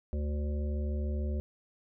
harmonic tone, 73.42 Hz, D2, in tune, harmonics 1 / 3 / 5 / 7 / 8, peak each -30 / -40 / -44 / -47 / -48 dBFS, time 0.13-1.4 s, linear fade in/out 0 ms, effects none

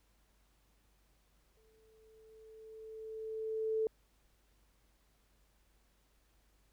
sine tone with exponential growth, 440 Hz, A4, in tune, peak -29 dBFS, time 1.57-3.87 s, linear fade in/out 1 ms, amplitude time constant 500 ms, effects added 50 Hz sine -70 dBFS peak until 6.72 s + pink hiss -74 dBFS RMS until 6.72 s

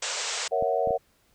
white band-pass noise, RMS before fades -31 dBFS, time 0.02-0.48 s, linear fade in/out 5 ms, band 410 to 8100 Hz, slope 96 dB/octave
sine chord, F# dominant seventh, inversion first, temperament equal, 466.2 / 554.4 / 659.3 / 740 Hz, A#4 / C#5 / E5 / F#5, 0 / 0 / 0 / 0 cents, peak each -28 dBFS, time 0.51-0.98 s, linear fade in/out 20 ms
clicks, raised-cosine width 3 ms, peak -24 dBFS, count 3, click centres 0.625 / 0.874 / 0.907 s
effects pink hiss -65 dBFS RMS until 1.34 s

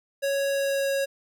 square tone with pitch glide, 554.4 to 549.9 Hz, C#5 to C#5, 0 to -14 cents, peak -24 dBFS, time 0.22-1.06 s, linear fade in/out 20 ms, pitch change -14 cents, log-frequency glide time 0.51-0.9 s, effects none

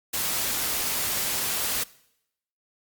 white noise, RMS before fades -27 dBFS, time 0.13-1.84 s, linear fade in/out 10 ms, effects noise-tail reverb RT60 0.8 s tail -21 dB re dry + Opus 48 kbps

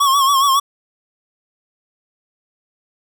square tone with vibrato, 1100 Hz, C#6, 14 cents flat, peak -12 dBFS, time 0-0.6 s, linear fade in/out 10 ms, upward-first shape sine, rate 7.2 Hz, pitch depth 70 cents each way, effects none

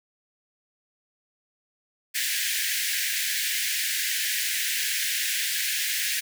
pink high-pass noise, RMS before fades -27 dBFS, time 2.14-6.21 s, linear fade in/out 20 ms, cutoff 1600 Hz, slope 96 dB/octave, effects none

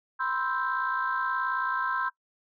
sine chord, C major seventh, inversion third, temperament equal, 987.8 / 1046.5 / 1318.5 / 1568 Hz, B5 / C6 / E6 / G6, 0 / 0 / 0 / 0 cents, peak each -35 / -30 / -32 / -30 dBFS, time 0.19-2.1 s, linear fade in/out 20 ms, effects noise-tail reverb RT60 0.1 s tail -21 dB re dry + tanh soft clip ceiling -18 dBFS

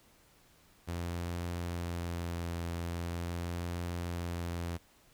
sawtooth tone with vibrato, 86 Hz, F2, 26 cents flat, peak -31 dBFS, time 0.87-4.78 s, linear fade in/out 20 ms, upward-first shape triangle, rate 0.42 Hz, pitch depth 19 cents each way, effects pink hiss -64 dBFS RMS until 5.13 s

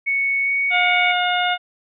sine tone with pitch glide, 2217 to 2231 Hz, C#7 to C#7, 0 to +11 cents, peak -17 dBFS, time 0.06-1.13 s, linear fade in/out 20 ms, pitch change +11 cents, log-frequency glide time 0.44-0.49 s
harmonic tone, 717 Hz, F5, 45 cents sharp, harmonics 1 / 2 / 3 / 4 / 5, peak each -20 / -23 / -25 / -26 / -27 dBFS, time 0.7-1.58 s, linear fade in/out 50 ms
effects none

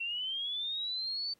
sine linear sweep, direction up, 2698 to 4569 Hz, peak -33 dBFS, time 0-1.34 s, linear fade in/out 10 ms, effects pink hiss -71 dBFS RMS until 1.39 s + AAC 48 kbps

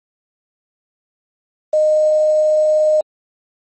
sine tone with quantisation, 615 Hz, D#5, 20 cents flat, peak -10 dBFS, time 1.73-3.01 s, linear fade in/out 5 ms, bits 6, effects MP3 32 kbps

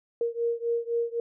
sine beating tone pair, 466.2 / 470.1 Hz, A#4 / A#4, 0 / +15 cents, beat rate 3.9 Hz, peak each -28 / -29 dBFS, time 0.21-1.2 s, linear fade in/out 2 ms, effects none

